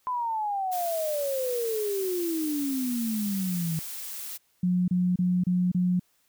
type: exponential sweep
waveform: sine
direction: down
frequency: 1019 to 157.5 Hz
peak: -26 dBFS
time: 0.07-3.79 s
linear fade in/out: 0 ms
type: noise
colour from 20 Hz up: blue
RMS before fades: -37 dBFS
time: 0.71-4.38 s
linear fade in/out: 20 ms
type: tone bursts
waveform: sine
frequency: 180 Hz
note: F#3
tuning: 47 cents flat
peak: -21 dBFS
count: 5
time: 4.63-5.996 s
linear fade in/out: 5 ms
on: 250 ms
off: 29 ms
effects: white hiss -68 dBFS RMS until 6.28 s